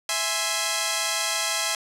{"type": "chord", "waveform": "5% pulse", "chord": "E augmented", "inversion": "none", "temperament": "equal", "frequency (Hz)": [659.3, 830.6, 1046.5], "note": ["E5", "G#5", "B#5"], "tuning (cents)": [0, 0, 0], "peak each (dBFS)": -16, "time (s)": [0.09, 1.75], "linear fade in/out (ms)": 2, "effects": ["low-pass 11000 Hz 12 dB/octave"]}